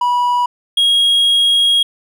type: tone pair in turn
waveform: triangle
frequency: 976 / 3283 Hz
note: B5 / G#7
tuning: -21 / -21 cents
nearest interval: octave + major sixth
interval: 2100 cents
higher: second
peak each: -10 / -8 dBFS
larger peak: second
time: 0.01-0.46 / 0.77-1.83 s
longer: second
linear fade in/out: 5 ms
effects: none